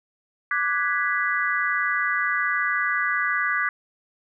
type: chord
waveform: sine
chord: G# half-diminished seventh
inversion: second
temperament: equal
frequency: 1174.7 / 1480 / 1661.2 / 1975.5 Hz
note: D6 / F#6 / G#6 / B6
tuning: 0 / 0 / 0 / 0 cents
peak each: -27 / -27 / -26 / -26 dBFS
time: 0.51-3.69 s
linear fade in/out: 2 ms
effects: none